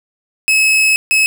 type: tone bursts at uneven times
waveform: 40% pulse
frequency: 2578 Hz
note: E7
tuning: 39 cents flat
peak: -8 dBFS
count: 2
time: 0.48-0.96 / 1.11-1.26 s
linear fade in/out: 0 ms
effects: none